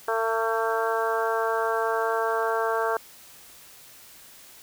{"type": "harmonic tone", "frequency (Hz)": 225.2, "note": "A3", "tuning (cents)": 40, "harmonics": [2, 3, 4, 5, 6, 7], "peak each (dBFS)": [-27, -29, -30, -31, -32, -32], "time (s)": [0.08, 2.97], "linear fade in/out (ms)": 2, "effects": ["white hiss -49 dBFS RMS until 4.62 s"]}